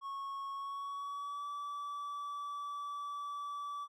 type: tone with pitch glide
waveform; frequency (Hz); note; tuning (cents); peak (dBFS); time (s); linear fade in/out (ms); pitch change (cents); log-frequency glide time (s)
triangle; 1100 to 1154; C#6 to D6; -14 to -31; -37; 0.01-3.88; 50; +83; 0.52-1.47
effects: none